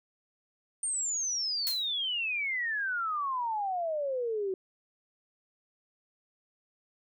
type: exponential sweep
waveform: sine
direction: down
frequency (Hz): 8930 to 370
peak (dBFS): -29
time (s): 0.83-4.54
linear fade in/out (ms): 2
type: noise with exponential decay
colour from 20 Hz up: blue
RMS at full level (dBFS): -31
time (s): 1.67-1.89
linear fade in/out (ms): 0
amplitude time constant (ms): 47
effects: none